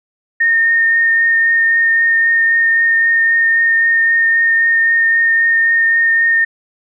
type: tone with vibrato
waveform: sine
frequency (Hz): 1832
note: A#6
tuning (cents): -31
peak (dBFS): -9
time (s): 0.4-6.45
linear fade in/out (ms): 10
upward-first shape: triangle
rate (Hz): 3.8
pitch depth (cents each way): 11
effects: none